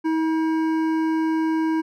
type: tone with hard clipping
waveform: sine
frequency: 320 Hz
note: D#4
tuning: 49 cents sharp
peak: -21 dBFS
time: 0.04-1.82 s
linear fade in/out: 20 ms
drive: 11 dB
effects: none